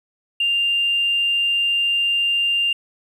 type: tone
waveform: triangle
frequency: 2794 Hz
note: F7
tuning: in tune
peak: -13 dBFS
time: 0.4-2.73 s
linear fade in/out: 5 ms
effects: tanh soft clip ceiling -14 dBFS + resampled to 32000 Hz